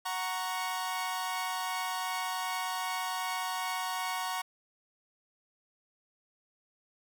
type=chord; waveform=sawtooth; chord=F# major; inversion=none; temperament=equal; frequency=740 / 932.3 / 1108.7 Hz; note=F#5 / A#5 / C#6; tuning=0 / 0 / 0 cents; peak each=-33 dBFS; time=0.05-4.42 s; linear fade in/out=10 ms; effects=none